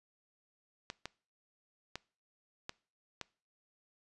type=clicks; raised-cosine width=0.2 ms; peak=-22 dBFS; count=5; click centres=0.901 / 1.056 / 1.956 / 2.694 / 3.213 s; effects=noise-tail reverb RT60 0.4 s tail -23 dB re dry + resampled to 24000 Hz